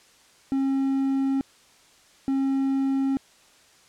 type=tone pair in turn; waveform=triangle; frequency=270.3 / 270.3 Hz; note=C#4 / C#4; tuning=-44 / -44 cents; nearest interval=unison; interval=0 cents; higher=neither; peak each=-19 dBFS; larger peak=neither; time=0.52-1.41 / 2.28-3.17 s; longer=neither; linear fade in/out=0 ms; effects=white hiss -56 dBFS RMS until 3.88 s + low-pass 8000 Hz 12 dB/octave